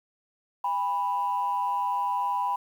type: tone pair together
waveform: sine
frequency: 808.4 / 987.8 Hz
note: G#5 / B5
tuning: -47 / 0 cents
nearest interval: minor third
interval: 347 cents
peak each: -29 / -25 dBFS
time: 0.64-2.56 s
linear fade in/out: 5 ms
effects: tanh soft clip ceiling -18 dBFS + 9-bit